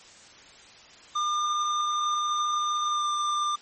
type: tone with pitch glide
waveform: square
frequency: 1204 to 1193.6 Hz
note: D6 to D6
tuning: +43 to +28 cents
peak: -25 dBFS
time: 1.15-3.56 s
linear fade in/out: 10 ms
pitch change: -15 cents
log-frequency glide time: 2.87-3.06 s
effects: white hiss -50 dBFS RMS until 3.61 s + MP3 32 kbps